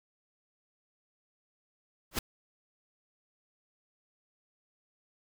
pink noise with exponential growth, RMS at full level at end -24 dBFS, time 2.11-2.19 s, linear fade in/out 5 ms, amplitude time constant 16 ms, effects none

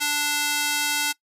square tone with high-pass filter, 293.7 Hz, D4, in tune, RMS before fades -24 dBFS, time 0-1.13 s, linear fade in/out 20 ms, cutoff 1700 Hz, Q 0.56, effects noise-tail reverb RT60 0.1 s tail -21 dB re dry + resampled to 32000 Hz

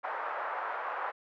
white band-pass noise, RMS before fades -36 dBFS, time 0.03-1.12 s, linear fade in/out 20 ms, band 590 to 1400 Hz, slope 24 dB/octave, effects none

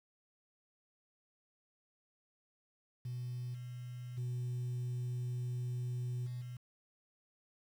sine tone with level steps, 123.47 Hz, B2, in tune, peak -37 / -42 / -33 / -38 / -42 dBFS, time 3.05-6.57 s, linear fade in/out 5 ms, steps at 3.54 / 4.17 / 6.26 / 6.41 s, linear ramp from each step 10 ms, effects tanh soft clip ceiling -34 dBFS + 10-bit

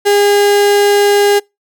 35% pulse tone, 407.3 Hz, G#4, 34 cents flat, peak -6 dBFS, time 0.05-1.4 s, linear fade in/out 20 ms, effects noise-tail reverb RT60 0.2 s tail -26 dB re dry

